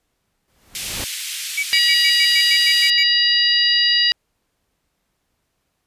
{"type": "noise with exponential growth", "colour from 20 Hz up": "pink", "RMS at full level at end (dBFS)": -26, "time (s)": [0.48, 1.04], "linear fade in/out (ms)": 0, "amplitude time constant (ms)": 120}
{"type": "band-pass noise", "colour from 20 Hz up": "pink", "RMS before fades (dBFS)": -28, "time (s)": [0.75, 2.9], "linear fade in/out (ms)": 0, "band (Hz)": [2300, 13000], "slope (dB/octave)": 24}
{"type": "tone bursts", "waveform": "triangle", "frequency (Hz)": 2277, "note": "C#7", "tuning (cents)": 46, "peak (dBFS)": -16, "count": 10, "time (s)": [1.57, 3.037], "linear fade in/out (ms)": 10, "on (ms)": 63, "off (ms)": 93}
{"type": "harmonic tone", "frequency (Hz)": 959, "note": "A#5", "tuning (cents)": 49, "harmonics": [2, 3, 4, 5], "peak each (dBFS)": [-21, -18, -21, -17], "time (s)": [1.73, 4.12], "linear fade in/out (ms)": 0}
{"effects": ["pink hiss -71 dBFS RMS until 5.86 s", "resampled to 32000 Hz"]}